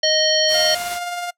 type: harmonic tone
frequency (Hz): 622.3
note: D#5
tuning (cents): 0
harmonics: 1 / 3 / 5 / 7 / 9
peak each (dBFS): -19 / -25 / -21 / -19 / -23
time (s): 0.03-0.75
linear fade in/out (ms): 5
type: noise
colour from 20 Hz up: white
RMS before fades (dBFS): -30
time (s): 0.47-1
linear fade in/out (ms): 50
type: tone with tremolo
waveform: sawtooth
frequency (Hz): 704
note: F5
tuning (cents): +14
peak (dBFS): -19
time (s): 0.54-1.31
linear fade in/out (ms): 10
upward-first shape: triangle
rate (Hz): 19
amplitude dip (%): 40
effects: noise-tail reverb RT60 0.1 s tail -23 dB re dry + low-pass 12000 Hz 12 dB/octave